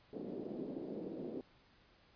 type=band-pass noise; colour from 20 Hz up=pink; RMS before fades=-44 dBFS; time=0.13-1.41 s; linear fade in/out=0 ms; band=220 to 470 Hz; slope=24 dB/octave; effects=pink hiss -67 dBFS RMS until 2.15 s + resampled to 11025 Hz